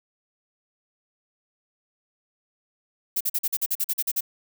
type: noise bursts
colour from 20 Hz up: violet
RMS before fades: -24 dBFS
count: 12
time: 3.16-4.208 s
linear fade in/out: 10 ms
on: 47 ms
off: 44 ms
effects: none